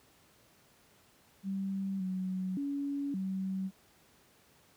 sine tone with pitch steps, 194.1 / 186.4 / 282 / 190.5 Hz, G3 / F#3 / C#4 / G3, -17 / +13 / +30 / -49 cents, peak -32 dBFS, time 1.43-3.71 s, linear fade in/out 50 ms, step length 570 ms, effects pink hiss -64 dBFS RMS until 4.76 s + high-pass 80 Hz 12 dB/octave

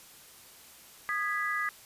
sine chord, G# minor, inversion second, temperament equal with one note detuned, 1230.2 / 1661.2 / 1975.5 Hz, D#6 / G#6 / B6, -20 / 0 / 0 cents, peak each -33 dBFS, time 1.09-1.69 s, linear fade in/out 0 ms, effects white hiss -53 dBFS RMS until 1.85 s + resampled to 32000 Hz

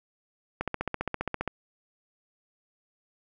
click train, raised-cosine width 0.5 ms, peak -14 dBFS, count 14, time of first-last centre 0.61-1.477 s, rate 15 Hz, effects none

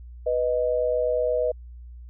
sine tone pair together, 493.9 / 622.3 Hz, B4 / D#5, 0 / 0 cents, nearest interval major third, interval 400 cents, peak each -23 / -24 dBFS, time 0.26-1.52 s, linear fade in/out 10 ms, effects added 60 Hz sine -39 dBFS peak until 2.09 s

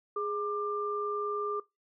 sine tone pair together, 415.3 / 1190.4 Hz, G#4 / D6, 0 / +23 cents, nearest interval octave + tritone, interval 1823 cents, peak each -33 / -32 dBFS, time 0.16-1.6 s, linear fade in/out 5 ms, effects noise-tail reverb RT60 0.2 s tail -22 dB re dry

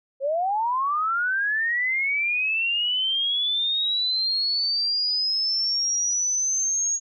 sine linear sweep, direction up, 523.3 to 6645 Hz, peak -21 dBFS, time 0.2-7 s, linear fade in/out 50 ms, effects none

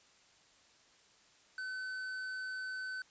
triangle tone with tanh clipping, 1518 Hz, F#6, 44 cents sharp, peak -40 dBFS, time 1.58-3.02 s, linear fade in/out 2 ms, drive 13 dB, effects white hiss -65 dBFS RMS until 3.1 s + resampled to 16000 Hz

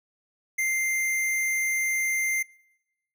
square tone, 2093 Hz, C7, in tune, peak -24 dBFS, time 0.58-2.43 s, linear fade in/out 10 ms, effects noise-tail reverb RT60 1.0 s tail -26 dB re dry

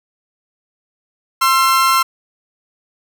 40% pulse tone pair together, 1055.2 / 1348 Hz, C6 / E6, +14 / +38 cents, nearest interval major third, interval 424 cents, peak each -13 dBFS, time 1.41-2.03 s, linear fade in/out 10 ms, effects none

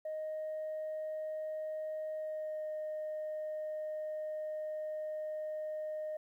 sine tone with pitch glide, 622.3 to 616.9 Hz, D#5 to D#5, 0 to -15 cents, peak -35 dBFS, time 0.05-6.17 s, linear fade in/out 5 ms, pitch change -15 cents, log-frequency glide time 2.16-2.69 s, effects tanh soft clip ceiling -34 dBFS + 12-bit

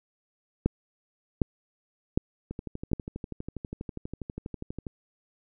two click trains, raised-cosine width 3 ms, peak -9 / -22 dBFS, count 4 / 30, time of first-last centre 0.66-2.933 / 2.51-4.868 s, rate 1.32 / 12.3 Hz, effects none

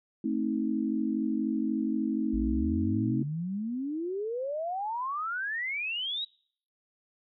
sine chord, A diminished, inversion none, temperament just, 220 / 264 / 316.8 Hz, A3 / C4 / Eb4, 0 / +16 / +31 cents, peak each -31 dBFS, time 0.24-3.23 s, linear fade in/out 5 ms
sine exponential sweep, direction up, 51.91 to 3914 Hz, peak -30 dBFS, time 2.33-6.25 s, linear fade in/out 10 ms
effects noise-tail reverb RT60 0.6 s tail -26 dB re dry

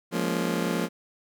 25% pulse chord, Bb minor seventh, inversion second, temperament just, 174.81 / 209.8 / 233.1 / 279.7 Hz, F3 / Ab3 / Bb3 / Db4, +2 / +18 / 0 / +16 cents, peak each -25 / -29 / -27 / -29 dBFS, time 0.11-0.89 s, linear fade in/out 50 ms, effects none

